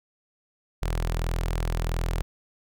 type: tone with notch filter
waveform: sawtooth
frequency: 41.46 Hz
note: E1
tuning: 11 cents sharp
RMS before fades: -27 dBFS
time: 0.82-2.22 s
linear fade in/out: 0 ms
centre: 250 Hz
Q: 1.6
effects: none